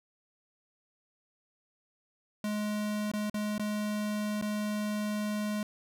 square tone with dropouts, 210 Hz, G#3, 19 cents sharp, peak -31 dBFS, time 2.44-5.63 s, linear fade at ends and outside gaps 2 ms, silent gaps 3.116-3.136 / 3.298-3.342 / 3.581-3.595 / 4.414-4.423 s, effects none

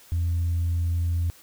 sine tone, 85.1 Hz, F2, 44 cents flat, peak -20 dBFS, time 0.12-1.3 s, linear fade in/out 0 ms, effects tanh soft clip ceiling -19 dBFS + white hiss -52 dBFS RMS until 1.42 s

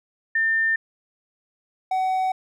sine / triangle tone pair in turn, 1800 / 751.8 Hz, A6 / F#5, +39 / +27 cents, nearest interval octave + minor third, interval 1512 cents, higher first, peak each -18 dBFS, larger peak neither, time 0.35-0.76 / 1.91-2.32 s, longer neither, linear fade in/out 5 ms, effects none

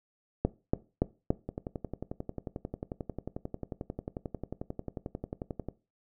two click trains, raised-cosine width 2 ms, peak -11 / -22 dBFS, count 4 / 48, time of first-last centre 0.45-1.305 / 1.49-5.686 s, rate 3.51 / 11.2 Hz, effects noise-tail reverb RT60 0.3 s tail -19 dB re dry

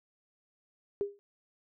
sine tone with exponential decay, 404.1 Hz, G#4, 47 cents flat, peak -25 dBFS, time 1.01-1.19 s, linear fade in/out 0 ms, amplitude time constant 39 ms, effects none

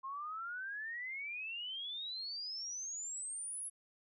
sine exponential sweep, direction up, 1053 to 10900 Hz, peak -40 dBFS, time 0.03-3.7 s, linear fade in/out 20 ms, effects none

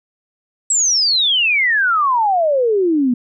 sine exponential sweep, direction down, 7902 to 236.1 Hz, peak -12 dBFS, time 0.7-3.14 s, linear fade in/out 5 ms, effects none

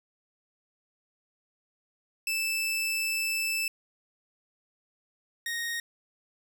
sawtooth tone pair in turn, 2637 / 1864.6 Hz, E7 / A#6, 0 / 0 cents, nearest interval tritone, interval 600 cents, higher first, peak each -24 / -27 dBFS, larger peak first, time 2.27-3.68 / 5.46-5.8 s, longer first, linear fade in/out 2 ms, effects none

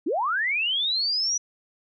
sine linear sweep, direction up, 254.8 to 5920 Hz, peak -22 dBFS, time 0.06-1.38 s, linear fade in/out 10 ms, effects none

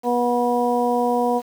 harmonic tone, 242.8 Hz, B3, 29 cents flat, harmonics 1 / 2 / 3 / 4, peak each -23 / -21 / -22 / -25 dBFS, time 0.03-1.42 s, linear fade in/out 50 ms, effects 7-bit

